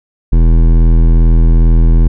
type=tone with hard clipping; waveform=sine; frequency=41.2 Hz; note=E1; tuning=in tune; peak=-6 dBFS; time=0.32-2.08 s; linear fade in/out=10 ms; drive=14 dB; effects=none